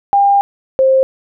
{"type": "tone pair in turn", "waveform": "sine", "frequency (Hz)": [801, 529], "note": ["G5", "C5"], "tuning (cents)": [37, 19], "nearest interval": "perfect fifth", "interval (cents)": 718, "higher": "first", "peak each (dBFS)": -7, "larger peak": "neither", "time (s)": [[0.13, 0.41], [0.79, 1.03]], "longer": "first", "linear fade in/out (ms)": 0, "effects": []}